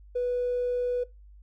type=tone with tanh clipping; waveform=triangle; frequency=492.1 Hz; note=B4; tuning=6 cents flat; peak=-24 dBFS; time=0.15-1.04 s; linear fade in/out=10 ms; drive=1 dB; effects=noise-tail reverb RT60 0.2 s tail -19 dB re dry + added 50 Hz sine -48 dBFS peak until 1.42 s